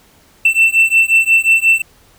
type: beating tone pair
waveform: triangle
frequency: 2675 / 2680.6 Hz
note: E7 / E7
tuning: +25 / +28 cents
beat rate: 5.6 Hz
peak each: -10 dBFS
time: 0.45-1.82 s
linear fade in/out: 5 ms
effects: pink hiss -49 dBFS RMS until 2.18 s